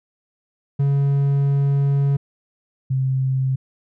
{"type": "tone pair in turn", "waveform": ["triangle", "sine"], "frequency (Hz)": [140, 131.86], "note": ["C#3", "C3"], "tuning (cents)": [18, 14], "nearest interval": "minor second", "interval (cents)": 104, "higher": "first", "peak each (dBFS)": [-13, -17], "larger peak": "first", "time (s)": [[0.79, 2.17], [2.9, 3.56]], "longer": "first", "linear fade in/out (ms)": 10, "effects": []}